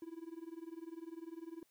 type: tone with tremolo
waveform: triangle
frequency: 330 Hz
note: E4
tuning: 2 cents sharp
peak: -40 dBFS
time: 0.02-1.63 s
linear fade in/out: 2 ms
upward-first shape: sine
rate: 20 Hz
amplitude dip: 90%
effects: white hiss -75 dBFS RMS until 1.7 s